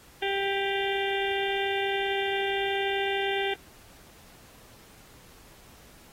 harmonic tone with a mistuned harmonic, 393.8 Hz, G4, 8 cents sharp, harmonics 1 / 2 / 4 / 5 / 6 / 7 / 8 / 9, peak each -29 / -32 / -35 / -36 / -37 / -37 / -38 / -39 dBFS, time 0.22-3.54 s, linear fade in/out 5 ms, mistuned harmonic 7, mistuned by +24 cents, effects pink hiss -54 dBFS RMS until 6.12 s + AAC 48 kbps

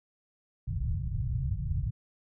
white low-pass noise, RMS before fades -31 dBFS, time 0.67-1.91 s, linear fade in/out 10 ms, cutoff 140 Hz, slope 48 dB/octave, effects none

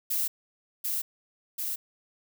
violet noise with echo, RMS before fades -28 dBFS, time 0.1-0.28 s, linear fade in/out 10 ms, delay 740 ms, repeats 2, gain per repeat -2 dB, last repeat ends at 1.76 s, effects none

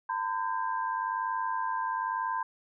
sine tone cluster, 913 / 1014 / 1588 Hz, A#5 / B5 / G6, -36 / +45 / +22 cents, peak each -33 / -31 / -38 dBFS, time 0.09-2.43 s, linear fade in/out 5 ms, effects none

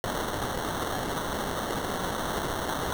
violet noise with sample-and-hold, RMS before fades -31 dBFS, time 0.04-2.93 s, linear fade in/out 0 ms, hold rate 2450 Hz, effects none

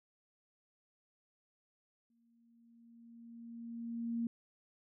sine tone with exponential growth, 232.7 Hz, A#3, 3 cents flat, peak -32 dBFS, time 2.1-4.27 s, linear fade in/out 2 ms, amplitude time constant 470 ms, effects none

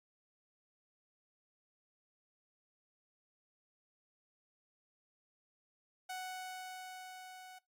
sawtooth tone with level ramp, 742 Hz, F#5, 5 cents sharp, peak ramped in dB -36 to -47 dBFS, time 6.09-7.59 s, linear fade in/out 10 ms, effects noise-tail reverb RT60 0.2 s tail -21 dB re dry + MP3 64 kbps

